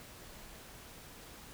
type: silence
effects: pink hiss -52 dBFS RMS until 1.53 s